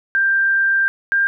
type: tone pair in turn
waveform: sine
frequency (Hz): 1582 / 1595.8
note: G6 / G6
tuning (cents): +15 / +30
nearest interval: unison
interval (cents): 15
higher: second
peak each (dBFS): -13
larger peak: neither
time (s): 0.15-0.88 / 1.12-1.27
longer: first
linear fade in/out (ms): 0
effects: none